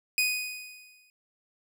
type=tone with exponential decay; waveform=sawtooth; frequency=2489 Hz; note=D#7; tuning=in tune; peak=-18 dBFS; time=0.18-1.1 s; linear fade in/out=1 ms; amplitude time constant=200 ms; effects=none